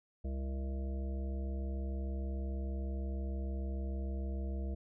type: harmonic tone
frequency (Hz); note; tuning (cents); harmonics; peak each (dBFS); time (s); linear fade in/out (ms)
66.6; C2; +31; 1 / 3 / 5 / 7 / 9 / 10; -35 / -45 / -49 / -52 / -54 / -55; 0.24-4.75; 10
effects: none